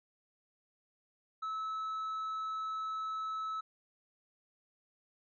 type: tone with tanh clipping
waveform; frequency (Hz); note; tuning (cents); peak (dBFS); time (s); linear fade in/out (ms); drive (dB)
sine; 1300; E6; -24; -36; 1.42-3.61; 10; 3
effects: none